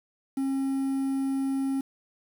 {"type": "tone with quantisation", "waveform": "triangle", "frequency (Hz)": 270, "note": "C#4", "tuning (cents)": -45, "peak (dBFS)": -23, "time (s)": [0.37, 1.81], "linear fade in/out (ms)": 5, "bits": 8, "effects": []}